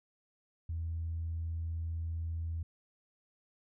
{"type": "tone", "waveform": "sine", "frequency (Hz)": 82.41, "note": "E2", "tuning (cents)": 0, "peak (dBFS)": -33, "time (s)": [0.69, 2.63], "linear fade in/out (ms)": 5, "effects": ["tanh soft clip ceiling -29 dBFS"]}